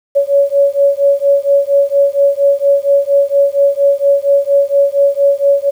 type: beating tone pair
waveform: sine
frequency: 559 / 563.3 Hz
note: C#5 / C#5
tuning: +14 / +28 cents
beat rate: 4.3 Hz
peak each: -11 dBFS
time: 0.15-5.71 s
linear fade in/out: 20 ms
effects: 7-bit